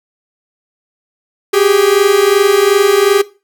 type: tone pair together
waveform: 45% pulse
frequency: 387.3 / 410 Hz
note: G4 / G#4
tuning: -21 / -22 cents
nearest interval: minor second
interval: 99 cents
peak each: -11 dBFS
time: 1.53-3.22 s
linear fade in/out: 10 ms
effects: noise-tail reverb RT60 0.3 s tail -18 dB re dry